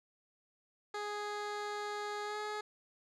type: tone with pitch glide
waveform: 15% pulse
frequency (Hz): 415.3 to 421.6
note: G#4 to G#4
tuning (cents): 0 to +26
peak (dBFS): -31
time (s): 0.94-2.61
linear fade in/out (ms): 5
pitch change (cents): +26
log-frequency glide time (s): 2.24-2.37
effects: low-pass 6000 Hz 12 dB/octave